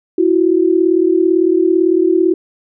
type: tone pair together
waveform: sine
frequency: 332.1 / 370 Hz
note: E4 / F#4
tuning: +13 / 0 cents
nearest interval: major second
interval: 187 cents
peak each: -12 dBFS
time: 0.18-2.34 s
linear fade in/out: 5 ms
effects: none